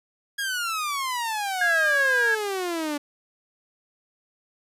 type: exponential sweep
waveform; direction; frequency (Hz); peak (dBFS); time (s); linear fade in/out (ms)
sawtooth; down; 1661.2 to 286.3; -22; 0.38-2.98; 10
type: tone with vibrato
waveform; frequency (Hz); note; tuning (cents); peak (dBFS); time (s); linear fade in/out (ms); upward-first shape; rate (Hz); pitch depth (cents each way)
sine; 1635; G#6; -28; -19; 1.61-2.35; 5; triangle; 3.2; 23
effects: resampled to 32000 Hz